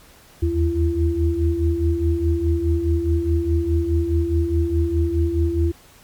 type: tone cluster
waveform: sine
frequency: 77.4 / 82.2 / 338.5 Hz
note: D#2 / E2 / E4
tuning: -9 / -4 / +46 cents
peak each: -21 dBFS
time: 0.42-5.72 s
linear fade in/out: 10 ms
effects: pink hiss -49 dBFS RMS until 6.03 s + MP3 96 kbps